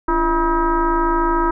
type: tone with frequency modulation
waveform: sine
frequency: 653 Hz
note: E5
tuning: 17 cents flat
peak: -14 dBFS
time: 0.08-1.51 s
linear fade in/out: 5 ms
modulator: 313 Hz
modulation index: 2.2
effects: none